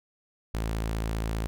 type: tone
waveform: sawtooth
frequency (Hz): 55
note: A1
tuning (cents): 0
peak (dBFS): -24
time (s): 0.54-1.47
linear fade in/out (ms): 0
effects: none